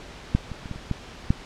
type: clicks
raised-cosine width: 5 ms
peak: -6 / -21 / -23 / -19 / -26 / -12 / -6 dBFS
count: 7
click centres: 0.35 / 0.517 / 0.658 / 0.713 / 0.76 / 0.913 / 1.305 s
effects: pink hiss -42 dBFS RMS until 1.45 s + low-pass 5000 Hz 12 dB/octave